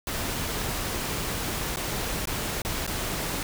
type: noise with dropouts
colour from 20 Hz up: pink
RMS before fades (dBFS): -30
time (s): 0.07-3.43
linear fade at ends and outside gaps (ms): 2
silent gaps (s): 1.761-1.769 / 2.256-2.272 / 2.619-2.649 / 2.866-2.875
effects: none